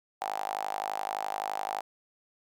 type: tone with high-pass filter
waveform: sawtooth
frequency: 51.7 Hz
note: G#1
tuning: 7 cents flat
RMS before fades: -34 dBFS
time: 0.21-1.81 s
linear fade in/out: 5 ms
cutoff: 780 Hz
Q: 8.6
effects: none